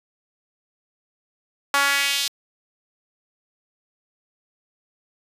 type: tone with high-pass filter sweep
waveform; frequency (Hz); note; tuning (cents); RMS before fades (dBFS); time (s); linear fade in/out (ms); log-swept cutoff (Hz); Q
sawtooth; 280.6; C#4; +21; -21; 1.74-2.28; 2; 1100 to 4100; 1.8
effects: resampled to 32000 Hz